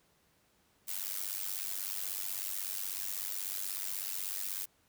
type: noise with amplitude modulation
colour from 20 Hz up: blue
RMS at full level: -34 dBFS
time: 0.87-4.66 s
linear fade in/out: 20 ms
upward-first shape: sine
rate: 96.3 Hz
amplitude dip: 90%
effects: pink hiss -70 dBFS RMS until 4.88 s + high-pass 60 Hz 12 dB/octave